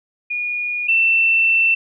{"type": "tone pair in turn", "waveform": "sine", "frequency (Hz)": [2442, 2681], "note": ["D#7", "E7"], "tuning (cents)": [-33, 29], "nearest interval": "major second", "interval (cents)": 162, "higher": "second", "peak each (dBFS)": [-20, -12], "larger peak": "second", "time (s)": [[0.3, 0.88], [0.88, 1.75]], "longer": "second", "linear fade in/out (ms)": 10, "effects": []}